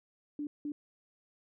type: tone bursts at uneven times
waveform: sine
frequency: 293.7 Hz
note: D4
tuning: in tune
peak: -34 dBFS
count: 2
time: 0.39-0.47 / 0.65-0.72 s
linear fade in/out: 2 ms
effects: none